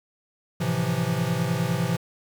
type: chord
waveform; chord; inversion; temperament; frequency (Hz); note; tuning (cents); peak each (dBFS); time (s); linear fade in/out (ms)
square; F major seventh; first; equal; 110 / 130.81 / 164.81 / 174.61; A2 / C3 / E3 / F3; 0 / 0 / 0 / 0; -32 / -29 / -28 / -29; 0.6-1.97; 10
effects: 8-bit